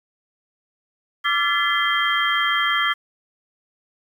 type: tone cluster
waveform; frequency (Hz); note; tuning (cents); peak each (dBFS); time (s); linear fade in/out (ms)
sine; 1168 / 1363 / 1726 / 2032 / 3183; D6 / F6 / A6 / B6 / G7; -10 / -43 / -34 / +49 / +26; -24; 1.24-2.94; 20
effects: 8-bit